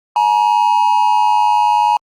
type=tone pair together; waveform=triangle; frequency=849.5 / 950 Hz; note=G#5 / A#5; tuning=+39 / +33 cents; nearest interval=major second; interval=194 cents; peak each=-11 dBFS; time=0.16-1.97 s; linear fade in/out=2 ms; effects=Opus 48 kbps